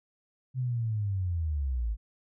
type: linear sweep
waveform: sine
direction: down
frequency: 130.81 to 50.7 Hz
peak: -27 dBFS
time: 0.54-1.97 s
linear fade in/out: 50 ms
effects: none